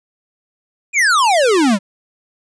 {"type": "exponential sweep", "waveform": "square", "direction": "down", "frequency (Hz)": [2504, 184.1], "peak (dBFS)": -11, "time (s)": [0.93, 1.79], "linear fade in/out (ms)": 50, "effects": ["resampled to 22050 Hz"]}